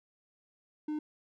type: tone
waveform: triangle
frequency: 303.4 Hz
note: D#4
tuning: 44 cents flat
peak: -30 dBFS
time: 0.88-0.99 s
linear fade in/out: 5 ms
effects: none